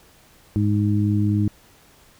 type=harmonic tone; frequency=103.83 Hz; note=G#2; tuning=in tune; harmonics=1 / 2 / 3; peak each=-19 / -22 / -24 dBFS; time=0.56-1.48 s; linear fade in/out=0 ms; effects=pink hiss -53 dBFS RMS until 2.19 s